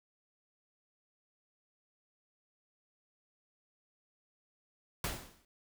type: noise with exponential decay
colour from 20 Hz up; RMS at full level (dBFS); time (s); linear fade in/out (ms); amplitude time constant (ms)
pink; -33; 5.04-5.45; 2; 89
effects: none